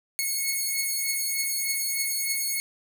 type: beating tone pair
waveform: 5% pulse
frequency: 2189 / 2192.3 Hz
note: C#7 / C#7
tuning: -22 / -20 cents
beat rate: 3.3 Hz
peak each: -17 / -20 dBFS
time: 0.19-2.6 s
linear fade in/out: 0 ms
effects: none